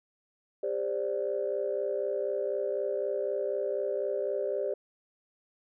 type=chord; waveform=sine; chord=G suspended fourth; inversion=none; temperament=equal with one note detuned; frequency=400 / 523.3 / 587.3 Hz; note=G4 / C5 / D5; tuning=+35 / 0 / 0 cents; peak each=-32 / -33 / -32 dBFS; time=0.63-4.74 s; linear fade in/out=5 ms; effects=tanh soft clip ceiling -19 dBFS